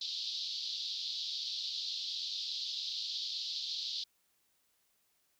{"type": "band-pass noise", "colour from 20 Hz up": "white", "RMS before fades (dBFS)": -39, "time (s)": [0.01, 4.04], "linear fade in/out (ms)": 5, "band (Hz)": [3500, 4700], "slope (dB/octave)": 48, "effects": ["white hiss -75 dBFS RMS until 5.39 s"]}